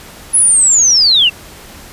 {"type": "linear sweep", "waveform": "sine", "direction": "down", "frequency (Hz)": [10520, 2637], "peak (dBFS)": -6, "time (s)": [0.33, 1.3], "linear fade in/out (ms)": 20, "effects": ["pink hiss -35 dBFS RMS until 1.92 s", "resampled to 32000 Hz"]}